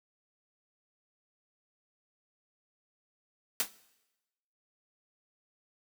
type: noise with exponential decay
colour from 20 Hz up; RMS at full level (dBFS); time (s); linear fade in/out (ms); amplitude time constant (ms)
white; -25; 3.6-3.71; 1; 23
effects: noise-tail reverb RT60 1.0 s tail -19 dB re dry + high-pass 150 Hz 12 dB/octave